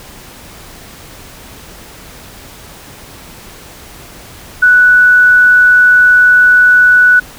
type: tone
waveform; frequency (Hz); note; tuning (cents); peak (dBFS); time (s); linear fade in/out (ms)
sine; 1480; F#6; 0; -3; 4.62-7.2; 10
effects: pink hiss -34 dBFS RMS until 7.38 s